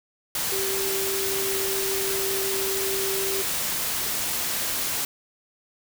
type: tone in noise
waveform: sine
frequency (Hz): 388.9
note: G4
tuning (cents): -14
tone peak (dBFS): -28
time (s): 0.52-3.42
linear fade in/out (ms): 2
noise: white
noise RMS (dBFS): -27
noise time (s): 0.35-5.05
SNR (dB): -4
effects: none